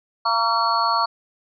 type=tone cluster; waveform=sine; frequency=685 / 927 / 1137 / 1365 / 4391 Hz; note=F5 / A#5 / C#6 / F6 / C#8; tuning=-34 / -10 / +44 / -40 / -17 cents; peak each=-27 / -22 / -21 / -26 / -26 dBFS; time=0.25-1.06 s; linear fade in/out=10 ms; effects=none